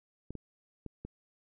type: clicks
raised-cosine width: 3 ms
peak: -28 dBFS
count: 4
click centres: 0.306 / 0.353 / 0.863 / 1.05 s
effects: none